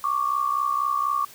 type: tone pair together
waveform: sine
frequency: 1110.6 / 1174.7 Hz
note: C#6 / D6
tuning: +3 / 0 cents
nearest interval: minor second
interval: 97 cents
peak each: -24 dBFS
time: 0.04-1.25 s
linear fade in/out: 2 ms
effects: white hiss -47 dBFS RMS until 1.34 s